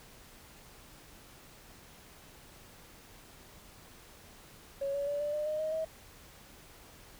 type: tone with pitch steps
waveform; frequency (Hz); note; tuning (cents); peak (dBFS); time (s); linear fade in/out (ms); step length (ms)
triangle; 554.4 / 565.7 / 577.3 / 589.1 / 601.1 / 613.4 / 625.9 / 638.7; C#5 / C#5 / D5 / D5 / D5 / D#5 / D#5 / D#5; 0 / +35 / -30 / +5 / +40 / -25 / +10 / +45; -27; 4.81-5.85; 10; 130
effects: tanh soft clip ceiling -29 dBFS + pink hiss -55 dBFS RMS until 7.19 s